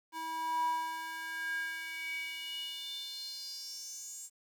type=tone with high-pass filter sweep; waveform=square; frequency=323.7 Hz; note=E4; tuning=31 cents flat; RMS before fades=-39 dBFS; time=0.12-4.3 s; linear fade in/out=50 ms; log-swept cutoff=720 to 7600 Hz; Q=7.4; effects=11-bit